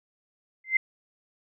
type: tone with exponential growth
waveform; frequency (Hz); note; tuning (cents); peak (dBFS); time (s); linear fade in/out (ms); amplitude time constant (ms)
sine; 2078; C7; -12; -15; 0.64-0.77; 5; 28
effects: none